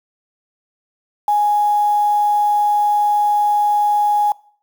sine tone with quantisation, 830.6 Hz, G#5, in tune, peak -12 dBFS, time 1.28-4.32 s, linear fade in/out 2 ms, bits 6, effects noise-tail reverb RT60 0.5 s tail -22 dB re dry

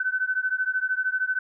sine beating tone pair, 1510 / 1523 Hz, F#6 / F#6, +35 / +50 cents, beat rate 13 Hz, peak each -26 dBFS, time 0-1.39 s, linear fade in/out 5 ms, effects none

